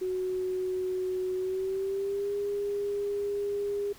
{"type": "tone with pitch glide", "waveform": "sine", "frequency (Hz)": [370.2, 406], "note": ["F#4", "G#4"], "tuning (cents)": [1, -39], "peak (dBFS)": -28, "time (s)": [0.01, 3.93], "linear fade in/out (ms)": 10, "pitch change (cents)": 160, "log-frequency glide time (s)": [1.36, 2.33], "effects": ["pink hiss -53 dBFS RMS until 3.98 s"]}